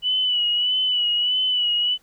sine tone with vibrato, 2960 Hz, F#7, in tune, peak -18 dBFS, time 0.02-1.98 s, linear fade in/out 50 ms, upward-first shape sine, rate 1.6 Hz, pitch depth 43 cents each way, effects pink hiss -60 dBFS RMS until 2.02 s

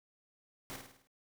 pink noise with echo, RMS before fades -44 dBFS, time 0.7-0.76 s, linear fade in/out 0 ms, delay 52 ms, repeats 6, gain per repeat -5 dB, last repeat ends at 1.072 s, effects none

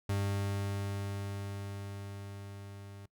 40% pulse tone with level ramp, 100 Hz, G2, 35 cents sharp, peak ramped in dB -29 to -46 dBFS, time 0.09-3.06 s, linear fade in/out 5 ms, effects noise-tail reverb RT60 0.1 s tail -22 dB re dry

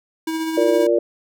square tone with tremolo, 321.7 Hz, E4, 42 cents flat, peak -21 dBFS, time 0.27-0.87 s, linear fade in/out 5 ms, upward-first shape sine, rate 15 Hz, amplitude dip 30%
harmonic tone, 116.54 Hz, A#2, in tune, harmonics 3 / 4 / 5, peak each -18 / -19 / -18 dBFS, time 0.57-0.99 s, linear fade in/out 5 ms
effects none

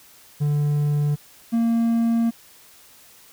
triangle tone pair in turn, 146.83 / 230.7 Hz, D3 / A#3, 0 / -18 cents, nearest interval minor sixth, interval 782 cents, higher second, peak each -16 / -15 dBFS, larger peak second, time 0.4-1.16 / 1.52-2.31 s, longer second, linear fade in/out 20 ms, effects white hiss -50 dBFS RMS until 3.32 s

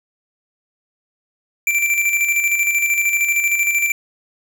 square tone with tremolo, 2349 Hz, D7, in tune, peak -14 dBFS, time 1.67-3.92 s, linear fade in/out 2 ms, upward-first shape square, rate 13 Hz, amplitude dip 45%, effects none

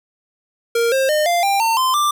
square tone with pitch steps, 466.2 / 532.4 / 608.1 / 694.5 / 793.2 / 905.9 / 1034.6 / 1181.6 Hz, A#4 / C5 / D#5 / F5 / G5 / A#5 / C6 / D6, 0 / +30 / -40 / -10 / +20 / -50 / -20 / +10 cents, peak -15 dBFS, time 0.75-2.11 s, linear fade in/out 5 ms, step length 170 ms, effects none

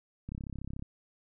click train, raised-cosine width 5 ms, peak -27 dBFS, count 19, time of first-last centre 0.29-0.824 s, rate 33.7 Hz, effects none

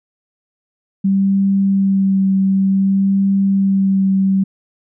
sine tone with vibrato, 194.3 Hz, G3, 15 cents flat, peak -11 dBFS, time 1.04-4.44 s, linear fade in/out 10 ms, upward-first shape sine, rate 0.55 Hz, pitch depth 15 cents each way, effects none

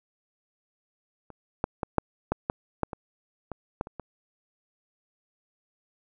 clicks, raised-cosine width 1 ms, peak -30 / -10 / -14 / -6 / -10 / -11 / -10 / -21 / -21 / -14 / -26 / -22 dBFS, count 12, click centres 1.303 / 1.641 / 1.832 / 1.983 / 2.32 / 2.499 / 2.833 / 2.932 / 3.517 / 3.811 / 3.871 / 3.997 s, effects none

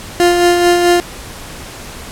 30% pulse tone with tremolo, 350.3 Hz, F4, 5 cents sharp, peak -4 dBFS, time 0.2-1 s, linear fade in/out 0 ms, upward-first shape sine, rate 4.6 Hz, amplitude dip 40%, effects pink hiss -30 dBFS RMS until 2.11 s + low-pass 12000 Hz 12 dB/octave

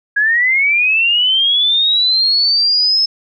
sine linear sweep, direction up, 1639 to 5240 Hz, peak -10 dBFS, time 0.16-3.06 s, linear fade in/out 10 ms, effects none

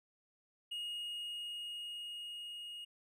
triangle tone with level ramp, 2869 Hz, F7, 46 cents sharp, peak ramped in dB -37 to -43 dBFS, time 0.71-2.85 s, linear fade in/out 10 ms, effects none

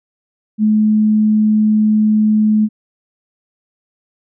sine tone, 214.3 Hz, A3, 45 cents flat, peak -9 dBFS, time 0.58-2.69 s, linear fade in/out 50 ms, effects none

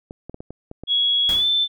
clicks, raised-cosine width 2 ms, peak -21 dBFS, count 7, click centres 0.109 / 0.296 / 0.344 / 0.405 / 0.506 / 0.714 / 0.836 s
sine tone with pitch glide, 3339 to 3536 Hz, G#7 to A7, +9 to +8 cents, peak -16 dBFS, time 0.87-1.68 s, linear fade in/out 50 ms, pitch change +99 cents, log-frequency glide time 1.33-1.45 s
pink noise with exponential decay, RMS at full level -29 dBFS, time 1.29-1.66 s, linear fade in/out 1 ms, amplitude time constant 79 ms
effects none

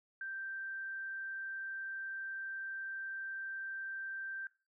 sine tone, 1568 Hz, G6, in tune, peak -39 dBFS, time 0.21-4.47 s, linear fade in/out 2 ms, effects noise-tail reverb RT60 0.3 s tail -18 dB re dry

